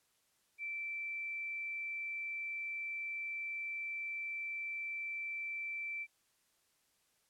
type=tone; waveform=sine; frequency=2334 Hz; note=D7; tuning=11 cents flat; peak=-38 dBFS; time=0.58-6.07 s; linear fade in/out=50 ms; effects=white hiss -75 dBFS RMS until 7.29 s + low-pass 12000 Hz 12 dB/octave